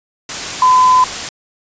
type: tone in noise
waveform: sine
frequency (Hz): 1014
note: B5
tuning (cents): +45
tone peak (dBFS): -6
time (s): 0.62-1.04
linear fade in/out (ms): 2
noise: white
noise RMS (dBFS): -22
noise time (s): 0.29-1.29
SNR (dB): +13
effects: resampled to 16000 Hz